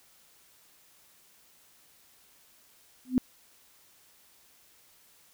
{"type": "tone with exponential growth", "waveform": "sine", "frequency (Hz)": 254.2, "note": "C4", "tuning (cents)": -50, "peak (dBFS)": -16, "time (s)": [3.05, 3.18], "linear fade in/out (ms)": 0, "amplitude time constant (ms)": 27, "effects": ["white hiss -61 dBFS RMS until 5.33 s"]}